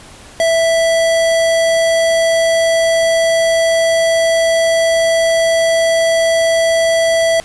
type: tone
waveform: square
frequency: 659.3 Hz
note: E5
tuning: in tune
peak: -11 dBFS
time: 0.4-7.4 s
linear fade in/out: 0 ms
effects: pink hiss -38 dBFS RMS until 7.44 s + resampled to 24000 Hz